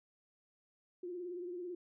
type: tone with vibrato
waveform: sine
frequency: 354.7 Hz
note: F4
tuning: 27 cents sharp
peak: -40 dBFS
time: 1.03-1.75 s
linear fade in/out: 5 ms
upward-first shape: triangle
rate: 18 Hz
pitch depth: 69 cents each way
effects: none